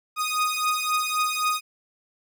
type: beating tone pair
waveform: sawtooth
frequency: 1241 / 1244.8 Hz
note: D#6 / D#6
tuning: -5 / 0 cents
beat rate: 3.8 Hz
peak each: -22 / -22 dBFS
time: 0.16-1.61 s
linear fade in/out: 50 ms
effects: none